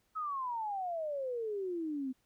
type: exponential sweep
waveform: sine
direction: down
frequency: 1300 to 253.1 Hz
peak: -34 dBFS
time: 0.15-2.13 s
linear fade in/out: 20 ms
effects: pink hiss -75 dBFS RMS until 2.25 s